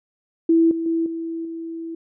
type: tone with level steps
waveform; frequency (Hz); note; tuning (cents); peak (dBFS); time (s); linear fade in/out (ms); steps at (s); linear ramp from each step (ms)
sine; 329.6; E4; 0; -12 / -22 / -18 / -25 / -28; 0.49-1.95; 5; 0.71 / 0.86 / 1.06 / 1.45; 2
effects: none